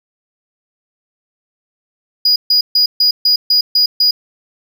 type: tone bursts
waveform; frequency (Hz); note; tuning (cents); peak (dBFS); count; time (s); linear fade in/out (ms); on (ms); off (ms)
triangle; 4909; D#8; -24; -7; 8; 2.25-4.11; 5; 110; 140
effects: none